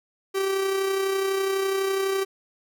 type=tone with amplitude modulation; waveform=45% pulse; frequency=387.7 Hz; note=G4; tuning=19 cents flat; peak=-21 dBFS; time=0.34-2.25 s; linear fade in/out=20 ms; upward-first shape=sine; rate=32 Hz; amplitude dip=35%; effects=none